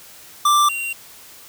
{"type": "tone pair in turn", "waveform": "square", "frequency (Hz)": [1178, 2758], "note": ["D6", "F7"], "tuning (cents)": [5, -22], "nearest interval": "octave + minor third", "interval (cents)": 1473, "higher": "second", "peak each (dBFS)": [-13, -24], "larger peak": "first", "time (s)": [[0.45, 0.69], [0.69, 0.93]], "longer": "neither", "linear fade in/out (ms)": 5, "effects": ["white hiss -43 dBFS RMS until 1.48 s"]}